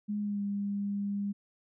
sine tone with pitch glide, 207.7 to 201.6 Hz, G#3 to G3, 0 to +49 cents, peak -30 dBFS, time 0.08-1.33 s, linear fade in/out 20 ms, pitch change -51 cents, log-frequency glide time 0.2-0.42 s, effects none

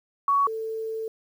sine tone pair in turn, 1121 / 444 Hz, C#6 / A4, +19 / +16 cents, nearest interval octave + major third, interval 1603 cents, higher first, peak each -18 / -28 dBFS, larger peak first, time 0.28-0.47 / 0.47-1.08 s, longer second, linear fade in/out 2 ms, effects 9-bit

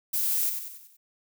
violet noise with echo, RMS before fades -27 dBFS, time 0.13-0.5 s, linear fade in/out 10 ms, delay 94 ms, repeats 5, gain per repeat -6 dB, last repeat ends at 0.97 s, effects none

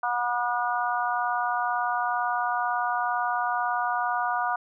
harmonic tone, 242.1 Hz, B3, 34 cents flat, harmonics 3 / 4 / 5 / 6, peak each -28 / -29 / -30 / -31 dBFS, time 0.03-4.56 s, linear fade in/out 5 ms, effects none

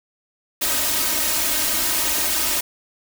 white noise with comb filter, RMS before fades -21 dBFS, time 0.61-2.61 s, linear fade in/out 10 ms, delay 3.2 ms, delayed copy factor +1, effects none

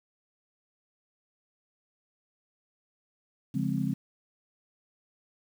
sine chord, Db major seventh, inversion none, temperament equal with one note detuned, 141.59 / 174.61 / 207.7 / 261.6 Hz, Db3 / F3 / Ab3 / C4, +37 / 0 / 0 / 0 cents, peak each -32 dBFS, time 3.54-3.94 s, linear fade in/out 10 ms, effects 9-bit

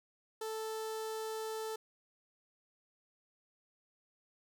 sawtooth tone with notch filter, 440 Hz, A4, in tune, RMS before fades -40 dBFS, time 0.41-1.76 s, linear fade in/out 5 ms, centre 2300 Hz, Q 1.6, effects none

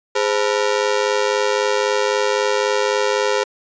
sawtooth ring-modulated tone, 466.2 Hz, A#4, in tune, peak -9 dBFS, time 0.15-3.44 s, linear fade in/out 10 ms, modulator 51.9 Hz, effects resampled to 16000 Hz

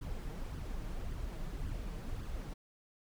brown noise with flanger, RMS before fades -40 dBFS, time 0.01-2.54 s, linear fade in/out 10 ms, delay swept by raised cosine 0.62 to 6.62 ms, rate 1.8 Hz, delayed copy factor +0.55, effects none

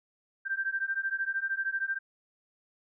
sine beating tone pair, 1568 / 1581 Hz, G6 / G6, 0 / +14 cents, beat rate 13 Hz, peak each -32 / -32 dBFS, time 0.45-1.99 s, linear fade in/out 20 ms, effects none

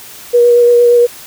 sine tone with vibrato, 480 Hz, B4, 49 cents flat, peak -4 dBFS, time 0.33-1.07 s, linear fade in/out 20 ms, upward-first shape sine, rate 8.6 Hz, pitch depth 14 cents each way, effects white hiss -33 dBFS RMS until 1.26 s

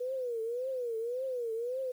sine tone with vibrato, 486.4 Hz, B4, 26 cents flat, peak -32 dBFS, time 0-1.92 s, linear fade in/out 10 ms, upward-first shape triangle, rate 1.8 Hz, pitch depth 170 cents each way, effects 10-bit

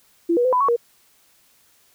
sine tone with pitch steps, 338.3 / 484.1 / 510 / 999 / 1114 / 472.6 Hz, E4 / B4 / C5 / B5 / C#6 / A#4, +45 / -35 / -44 / +20 / +8 / +24 cents, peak -15 dBFS, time 0.29-0.764 s, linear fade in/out 10 ms, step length 79 ms, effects white hiss -58 dBFS RMS until 1.94 s

